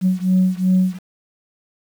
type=beating tone pair; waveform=sine; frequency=184.2 / 186.9 Hz; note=F#3 / F#3; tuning=-7 / +18 cents; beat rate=2.7 Hz; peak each=-15 / -16 dBFS; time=0.01-0.99 s; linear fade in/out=50 ms; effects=tanh soft clip ceiling -8 dBFS + 7-bit